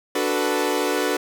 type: chord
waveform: sawtooth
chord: B minor seventh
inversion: first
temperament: equal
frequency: 293.7 / 370 / 440 / 493.9 Hz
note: D4 / F#4 / A4 / B4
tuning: 0 / 0 / 0 / 0 cents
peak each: -22 dBFS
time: 0.15-1.17 s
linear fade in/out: 5 ms
effects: none